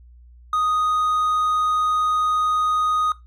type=tone; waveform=triangle; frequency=1244.5 Hz; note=D#6; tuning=in tune; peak=-16 dBFS; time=0.53-3.12 s; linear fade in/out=2 ms; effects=noise-tail reverb RT60 0.2 s tail -18 dB re dry + added 60 Hz sine -44 dBFS peak until 3.26 s